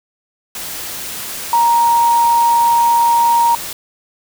sine tone in noise, 937 Hz, A#5, 9 cents sharp, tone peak -9 dBFS, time 1.53-3.55 s, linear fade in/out 2 ms, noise white, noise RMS -26 dBFS, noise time 0.55-3.73 s, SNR +14 dB, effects none

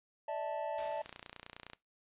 triangle chord, D suspended second, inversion none, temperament equal with one note detuned, 587.3 / 647.6 / 880 Hz, D5 / E5 / A5, 0 / -31 / 0 cents, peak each -38 dBFS, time 0.28-1.02 s, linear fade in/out 5 ms
white noise with exponential decay, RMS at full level -45 dBFS, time 0.78-1.61 s, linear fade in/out 5 ms, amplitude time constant 180 ms
click train, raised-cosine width 0.2 ms, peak -28 dBFS, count 21, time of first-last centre 1.06-1.733 s, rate 29.7 Hz
effects noise-tail reverb RT60 0.2 s tail -21 dB re dry + resampled to 8000 Hz

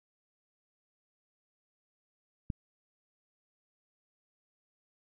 click, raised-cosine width 5 ms, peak -21 dBFS, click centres 2.502 s, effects none

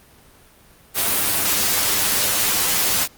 white noise with comb filter, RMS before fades -19 dBFS, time 0.94-3.08 s, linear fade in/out 50 ms, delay 10 ms, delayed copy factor +0.85, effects pink hiss -50 dBFS RMS until 3.17 s + Opus 32 kbps

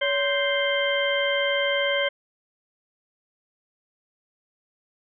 harmonic tone with a mistuned harmonic, 523.3 Hz, C5, in tune, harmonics 1 / 2 / 3 / 4 / 6, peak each -24 / -34 / -29 / -27 / -28 dBFS, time 0.01-2.09 s, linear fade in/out 10 ms, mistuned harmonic 1, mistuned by +130 cents, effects none

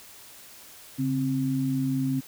sine tone pair together, 139.3 / 263.5 Hz, C#3 / C4, +9 / +12 cents, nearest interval major seventh, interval 1103 cents, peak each -28 / -25 dBFS, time 0.98-2.21 s, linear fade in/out 20 ms, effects white hiss -48 dBFS RMS until 2.27 s

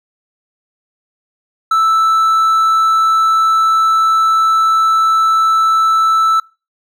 triangle tone, 1318.5 Hz, E6, in tune, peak -7 dBFS, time 1.71-6.4 s, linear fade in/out 5 ms, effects noise-tail reverb RT60 0.3 s tail -24 dB re dry

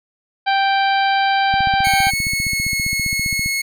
harmonic tone, 784 Hz, G5, in tune, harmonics 1 / 2 / 3 / 4 / 5 / 6, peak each -15 / -21 / -25 / -27 / -29 / -31 dBFS, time 0.46-2.11 s, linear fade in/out 20 ms
click train, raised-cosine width 5 ms, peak -15 dBFS, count 30, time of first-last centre 1.54-3.461 s, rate 15.1 Hz
sawtooth tone with pitch glide, 2200 to 2180 Hz, C#7 to C#7, -14 to -29 cents, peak -15 dBFS, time 1.84-3.62 s, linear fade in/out 10 ms, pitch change -15 cents, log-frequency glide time 2.09-2.73 s
effects none

